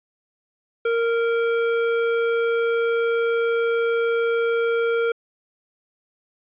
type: tone with band-pass filter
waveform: square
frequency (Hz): 463.4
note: A#4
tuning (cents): -10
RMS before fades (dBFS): -21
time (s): 0.85-5.12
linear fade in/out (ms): 5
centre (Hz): 940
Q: 0.61
effects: resampled to 8000 Hz